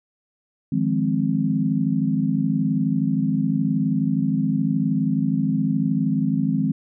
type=chord; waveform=sine; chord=F minor seventh; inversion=third; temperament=equal; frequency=155.56 / 174.61 / 207.7 / 261.6 Hz; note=Eb3 / F3 / Ab3 / C4; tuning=0 / 0 / 0 / 0 cents; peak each=-24 / -26 / -23 / -23 dBFS; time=0.72-6.72 s; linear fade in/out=5 ms; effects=none